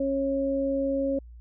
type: tone pair together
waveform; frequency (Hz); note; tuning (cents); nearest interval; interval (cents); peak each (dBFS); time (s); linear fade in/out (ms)
sine; 273.9 / 547.8; C#4 / C#5; -21 / -21; octave; 1200; -27 / -26; 0-1.19; 5
effects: added 59 Hz sine -43 dBFS peak until 1.4 s